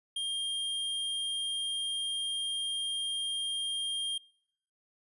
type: tone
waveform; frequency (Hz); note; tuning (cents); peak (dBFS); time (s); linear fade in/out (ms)
square; 3210; G7; +40; -32; 0.16-4.18; 5
effects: noise-tail reverb RT60 0.8 s tail -26 dB re dry + resampled to 24000 Hz